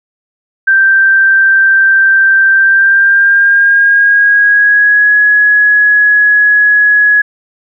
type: tone with pitch glide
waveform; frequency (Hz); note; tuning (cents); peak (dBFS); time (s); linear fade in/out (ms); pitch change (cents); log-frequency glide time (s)
sine; 1568 to 1680.5; G6 to G#6; 0 to +20; -4; 0.67-7.22; 10; +120; 2.54-5.17
effects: none